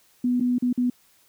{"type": "tone with dropouts", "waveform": "sine", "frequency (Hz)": 246.9, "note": "B3", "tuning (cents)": 0, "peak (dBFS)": -19, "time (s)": [0.24, 0.9], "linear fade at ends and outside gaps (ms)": 5, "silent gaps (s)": [[0.4, 0.407], [0.584, 0.623], [0.729, 0.776]], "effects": ["white hiss -60 dBFS RMS until 1.28 s"]}